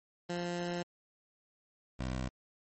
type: tone pair in turn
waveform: 15% pulse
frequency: 174.61 / 63.73 Hz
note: F3 / C2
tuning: 0 / -45 cents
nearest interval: octave + perfect fourth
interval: 1745 cents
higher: first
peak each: -28 dBFS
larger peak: neither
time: 0.29-0.83 / 1.99-2.29 s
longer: first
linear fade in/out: 10 ms
effects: MP3 32 kbps